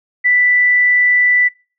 sine tone, 1978 Hz, B6, 2 cents sharp, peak -9 dBFS, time 0.24-1.49 s, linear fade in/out 20 ms, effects noise-tail reverb RT60 0.4 s tail -25 dB re dry

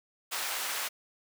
pink high-pass noise, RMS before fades -34 dBFS, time 0.31-0.89 s, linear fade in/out 20 ms, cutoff 990 Hz, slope 12 dB/octave, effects none

